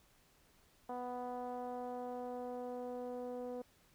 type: tone with low-pass filter sweep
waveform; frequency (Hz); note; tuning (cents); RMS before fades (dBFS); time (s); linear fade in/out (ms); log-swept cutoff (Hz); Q
10% pulse; 247.5; B3; +4; -43; 0.89-3.62; 5; 800 to 500; 2.1
effects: pink hiss -69 dBFS RMS until 3.94 s